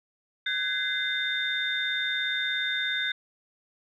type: tone cluster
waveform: sine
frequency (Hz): 1521 / 1658 / 2059 / 3625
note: F#6 / G#6 / C7 / A#7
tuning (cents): +47 / -3 / -28 / -49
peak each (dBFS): -31 / -33 / -33 / -29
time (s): 0.46-3.12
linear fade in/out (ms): 5
effects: tanh soft clip ceiling -15 dBFS